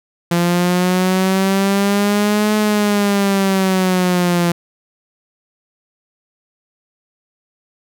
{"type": "linear two-way sweep", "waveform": "sawtooth", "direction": "up then down", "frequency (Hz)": [171.2, 213.2, 171.2], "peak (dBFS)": -9, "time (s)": [0.31, 4.52], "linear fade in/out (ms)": 5, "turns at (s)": 2.56, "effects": []}